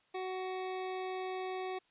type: tone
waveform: 25% pulse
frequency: 372.9 Hz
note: F#4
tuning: 14 cents sharp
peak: -33 dBFS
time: 0.14-1.79 s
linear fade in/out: 10 ms
effects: white hiss -71 dBFS RMS until 1.9 s + resampled to 8000 Hz